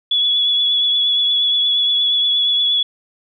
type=tone with vibrato; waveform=sine; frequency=3400 Hz; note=G#7; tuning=40 cents sharp; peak=-13 dBFS; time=0.11-2.83 s; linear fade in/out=5 ms; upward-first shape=triangle; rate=8.5 Hz; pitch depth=25 cents each way; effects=none